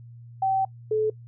sine tone pair in turn, 770 / 432.1 Hz, G5 / A4, -31 / -31 cents, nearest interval minor seventh, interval 1000 cents, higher first, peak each -20 dBFS, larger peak neither, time 0.42-0.65 / 0.91-1.1 s, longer first, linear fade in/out 5 ms, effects noise-tail reverb RT60 0.1 s tail -22 dB re dry + added 118 Hz sine -42 dBFS peak until 1.27 s

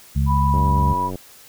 harmonic tone, 69.3 Hz, C#2, in tune, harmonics 1 / 2 / 3, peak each -18 / -20 / -26 dBFS, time 0.15-0.94 s, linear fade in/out 20 ms
sine tone with pitch glide, 987.8 to 978.1 Hz, B5 to B5, 0 to -17 cents, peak -19 dBFS, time 0.26-1.11 s, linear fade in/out 50 ms, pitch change -17 cents, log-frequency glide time 0.48-0.56 s
click train, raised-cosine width 2 ms, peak -17 dBFS, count 58, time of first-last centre 0.54-1.156 s, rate 92.5 Hz
effects white hiss -46 dBFS RMS until 1.48 s

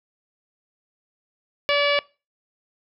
harmonic tone, 575 Hz, D5, 37 cents flat, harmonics 1 / 2 / 3 / 4 / 5 / 6 / 7 / 8 / 9, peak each -21 / -26 / -28 / -24 / -26 / -31 / -35 / -35 / -40 dBFS, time 1.69-1.99 s, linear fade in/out 0 ms, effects noise-tail reverb RT60 0.3 s tail -22 dB re dry

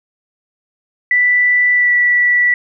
sine tone with pitch glide, 1975.5 to 1956.2 Hz, B6 to B6, 0 to -17 cents, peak -9 dBFS, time 1.11-2.54 s, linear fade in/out 2 ms, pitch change -17 cents, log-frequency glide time 1.73-1.92 s, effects none

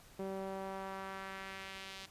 sawtooth tone with band-pass filter sweep, 192.5 Hz, G3, 31 cents flat, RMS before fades -44 dBFS, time 0.19-2.06 s, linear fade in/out 5 ms, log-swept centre 440 to 3900 Hz, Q 1.2, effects pink hiss -60 dBFS RMS until 2.1 s + resampled to 32000 Hz

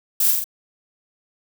violet noise with echo, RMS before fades -18 dBFS, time 0.2-0.31 s, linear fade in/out 5 ms, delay 44 ms, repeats 3, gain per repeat -3 dB, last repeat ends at 0.442 s, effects none

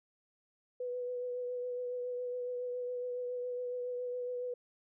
sine tone with vibrato, 494.3 Hz, B4, 1 cent sharp, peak -35 dBFS, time 0.8-4.54 s, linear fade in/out 5 ms, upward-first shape triangle, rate 7.2 Hz, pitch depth 22 cents each way, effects none

